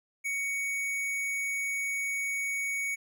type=tone with hard clipping; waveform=triangle; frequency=2235 Hz; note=C#7; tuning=14 cents sharp; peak=-31 dBFS; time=0.24-2.96 s; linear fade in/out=20 ms; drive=17 dB; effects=none